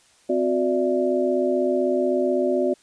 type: tone cluster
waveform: sine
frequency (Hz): 258.2 / 365.2 / 587 / 663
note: C4 / F#4 / D5 / E5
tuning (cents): -23 / -23 / -1 / +10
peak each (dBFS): -25 / -22 / -23 / -31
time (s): 0.29-2.74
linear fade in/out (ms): 10
effects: white hiss -57 dBFS RMS until 2.82 s + resampled to 22050 Hz